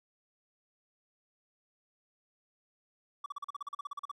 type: tone bursts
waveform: triangle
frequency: 1146 Hz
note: D6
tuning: 43 cents flat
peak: -34 dBFS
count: 15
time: 3.24-4.115 s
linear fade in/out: 5 ms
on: 21 ms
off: 40 ms
effects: none